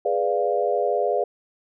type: chord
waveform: sine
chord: G# diminished seventh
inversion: none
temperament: equal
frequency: 415.3 / 493.9 / 587.3 / 698.5 Hz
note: G#4 / B4 / D5 / F5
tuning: 0 / 0 / 0 / 0 cents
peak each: -25 dBFS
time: 0.05-1.24 s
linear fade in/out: 5 ms
effects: none